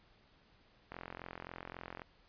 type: click train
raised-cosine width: 0.5 ms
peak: -29 dBFS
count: 49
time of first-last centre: 0.92-2.018 s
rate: 43.7 Hz
effects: pink hiss -67 dBFS RMS until 2.28 s + resampled to 11025 Hz